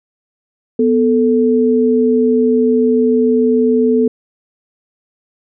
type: tone pair together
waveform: sine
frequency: 246.9 / 439.9 Hz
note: B3 / A4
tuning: 0 / 0 cents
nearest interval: minor seventh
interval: 1000 cents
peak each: -12 dBFS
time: 0.79-4.08 s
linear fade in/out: 5 ms
effects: none